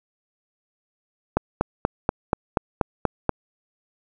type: click train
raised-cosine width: 1 ms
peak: -4 dBFS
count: 9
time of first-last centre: 1.37-3.293 s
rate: 4.16 Hz
effects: none